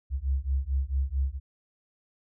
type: beating tone pair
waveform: sine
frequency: 65.4 / 69.9 Hz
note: C2 / C#2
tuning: 0 / +15 cents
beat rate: 4.5 Hz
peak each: -28 dBFS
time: 0.1-1.4 s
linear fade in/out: 50 ms
effects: none